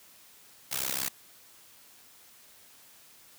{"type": "noise with amplitude modulation", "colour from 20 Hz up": "white", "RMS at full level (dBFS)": -28, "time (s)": [0.71, 1.09], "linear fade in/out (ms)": 10, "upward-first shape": "sine", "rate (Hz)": 65.8, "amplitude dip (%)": 100, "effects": ["white hiss -56 dBFS RMS until 3.38 s", "high-pass 60 Hz 12 dB/octave"]}